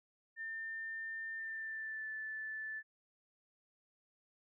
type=tone with pitch glide; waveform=sine; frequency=1800 to 1751.8 Hz; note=A6 to A6; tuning=+39 to -8 cents; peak=-40 dBFS; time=0.36-2.83 s; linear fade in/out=50 ms; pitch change=-47 cents; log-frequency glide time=1.34-2.08 s; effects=none